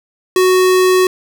square tone, 370 Hz, F#4, in tune, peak -9 dBFS, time 0.36-1.07 s, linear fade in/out 2 ms, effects none

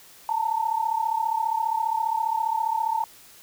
sine tone pair together, 880 / 914.9 Hz, A5 / A#5, 0 / -33 cents, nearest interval minor second, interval 67 cents, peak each -25 / -25 dBFS, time 0.29-3.04 s, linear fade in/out 2 ms, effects white hiss -50 dBFS RMS until 3.42 s

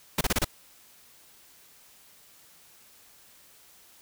pink noise bursts, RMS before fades -24 dBFS, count 5, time 0.18-0.446 s, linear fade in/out 5 ms, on 30 ms, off 29 ms, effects white hiss -56 dBFS RMS until 4.01 s

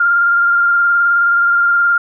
sine tone with vibrato, 1396.9 Hz, F6, in tune, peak -9 dBFS, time 0-1.98 s, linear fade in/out 5 ms, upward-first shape square, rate 19 Hz, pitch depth 14 cents each way, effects none

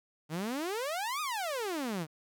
sawtooth exponential two-way sweep, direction up then down, 146.83 to 1265 to 146.83 Hz, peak -29 dBFS, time 0.29-2.07 s, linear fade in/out 50 ms, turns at 1.21 s, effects 11-bit

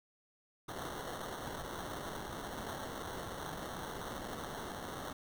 white noise with sample-and-hold, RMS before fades -43 dBFS, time 0.68-5.13 s, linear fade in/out 5 ms, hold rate 2450 Hz, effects none

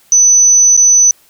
sine tone with dropouts, 6000 Hz, F#8, 23 cents sharp, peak -4 dBFS, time 0.12-1.11 s, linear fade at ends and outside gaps 1 ms, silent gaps 0.766-0.775 s, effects white hiss -49 dBFS RMS until 1.29 s

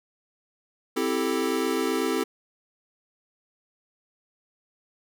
square chord, A minor seventh, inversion first, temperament equal, 261.6 / 329.6 / 392 / 440 Hz, C4 / E4 / G4 / A4, 0 / 0 / 0 / 0 cents, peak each -30 dBFS, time 0.96-2.24 s, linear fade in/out 10 ms, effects none

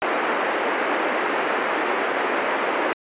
pink band-pass noise, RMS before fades -23 dBFS, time 0.02-2.93 s, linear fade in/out 0 ms, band 330 to 2300 Hz, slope 24 dB/octave, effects resampled to 8000 Hz

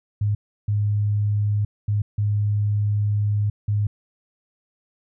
sine tone bursts at uneven times, 103.83 Hz, G#2, in tune, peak -18 dBFS, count 5, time 0.21-0.35 / 0.68-1.65 / 1.88-2.02 / 2.18-3.5 / 3.68-3.87 s, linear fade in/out 5 ms, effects none

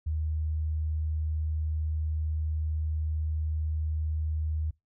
sine tone, 77.78 Hz, D#2, in tune, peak -27 dBFS, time 0.06-4.71 s, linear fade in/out 10 ms, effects noise-tail reverb RT60 0.2 s tail -23 dB re dry

